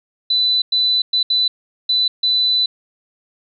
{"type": "tone bursts at uneven times", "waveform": "sine", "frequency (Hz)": 3994, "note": "B7", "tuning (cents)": 19, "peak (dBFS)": -13, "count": 6, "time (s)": [[0.3, 0.62], [0.72, 1.02], [1.13, 1.23], [1.3, 1.48], [1.89, 2.08], [2.23, 2.66]], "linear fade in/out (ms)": 5, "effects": []}